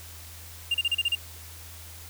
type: tone bursts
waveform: triangle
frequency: 2800 Hz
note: F7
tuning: 4 cents sharp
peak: -20 dBFS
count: 7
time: 0.71-1.152 s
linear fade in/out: 5 ms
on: 34 ms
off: 34 ms
effects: added 83 Hz sine -45 dBFS peak until 2.09 s + white hiss -46 dBFS RMS until 2.09 s